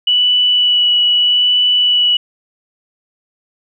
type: tone with vibrato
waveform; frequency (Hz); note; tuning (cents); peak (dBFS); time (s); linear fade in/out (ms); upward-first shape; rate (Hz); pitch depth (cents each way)
sine; 2953; F#7; -4; -9; 0.07-2.17; 5; sine; 0.8; 10
effects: none